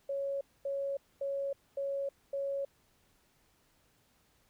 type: tone bursts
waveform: sine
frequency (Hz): 554.4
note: C#5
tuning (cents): 0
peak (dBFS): -32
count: 5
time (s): 0.09-2.65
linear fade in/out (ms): 5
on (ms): 320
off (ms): 240
effects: pink hiss -70 dBFS RMS until 4.49 s